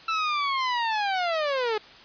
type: linear sweep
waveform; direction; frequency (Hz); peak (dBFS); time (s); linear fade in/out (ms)
sawtooth; down; 1332 to 415.3; -20; 0.08-1.78; 5
effects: white hiss -48 dBFS RMS until 2.04 s + resampled to 11025 Hz